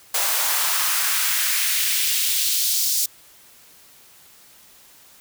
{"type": "noise with high-pass filter sweep", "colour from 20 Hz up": "white", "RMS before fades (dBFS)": -21, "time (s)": [0.14, 3.06], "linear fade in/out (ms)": 5, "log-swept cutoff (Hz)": [650, 5400], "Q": 1.4, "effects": ["white hiss -50 dBFS RMS until 5.2 s"]}